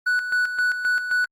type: tone with tremolo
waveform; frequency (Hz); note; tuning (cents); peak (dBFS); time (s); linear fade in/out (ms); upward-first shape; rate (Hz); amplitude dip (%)
triangle; 1480; F#6; 0; -16; 0.06-1.26; 10; square; 3.8; 60
effects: Opus 32 kbps